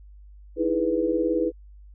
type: chord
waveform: sine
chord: E major seventh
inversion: third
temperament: equal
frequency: 311.1 / 329.6 / 415.3 / 493.9 Hz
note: D#4 / E4 / G#4 / B4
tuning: 0 / 0 / 0 / 0 cents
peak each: -29 / -25 / -28 / -25 dBFS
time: 0.56-1.52 s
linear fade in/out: 50 ms
effects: added 50 Hz sine -44 dBFS peak until 1.94 s